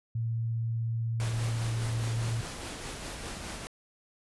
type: tone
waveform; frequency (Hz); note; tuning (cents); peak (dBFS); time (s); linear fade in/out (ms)
sine; 114.5; A#2; -31; -28; 0.15-2.41; 5
type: noise with tremolo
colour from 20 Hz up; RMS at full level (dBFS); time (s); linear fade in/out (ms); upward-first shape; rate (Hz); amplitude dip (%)
pink; -38; 1.2-3.67; 0; sine; 4.9; 30
effects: resampled to 24000 Hz